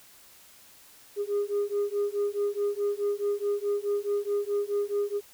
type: beating tone pair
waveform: sine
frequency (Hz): 406 / 410.7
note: G#4 / G#4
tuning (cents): -39 / -19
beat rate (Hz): 4.7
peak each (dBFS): -27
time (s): 1.16-5.21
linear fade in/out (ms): 50
effects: tanh soft clip ceiling -22 dBFS + white hiss -54 dBFS RMS until 5.33 s